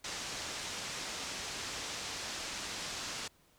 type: low-pass noise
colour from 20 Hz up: white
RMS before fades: -41 dBFS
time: 0.04-3.28 s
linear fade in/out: 5 ms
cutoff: 6900 Hz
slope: 24 dB/octave
effects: pink hiss -67 dBFS RMS until 3.58 s